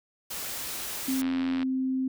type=noise; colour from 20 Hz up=white; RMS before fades=-35 dBFS; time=0.3-1.22 s; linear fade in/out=10 ms
type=tone with pitch glide; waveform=sine; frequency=264.1 to 261.2 Hz; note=C4 to C4; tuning=+16 to -3 cents; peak=-25 dBFS; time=1.08-2.08 s; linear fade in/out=5 ms; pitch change=-19 cents; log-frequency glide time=1.56-1.67 s
type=click train; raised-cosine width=0.3 ms; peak=-21 dBFS; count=36; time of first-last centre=1.22-1.629 s; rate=85.5 Hz
effects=none